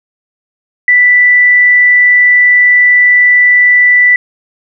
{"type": "tone", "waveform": "sine", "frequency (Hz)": 1975.5, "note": "B6", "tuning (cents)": 0, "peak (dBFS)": -3, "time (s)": [0.88, 4.16], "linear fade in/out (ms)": 2, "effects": []}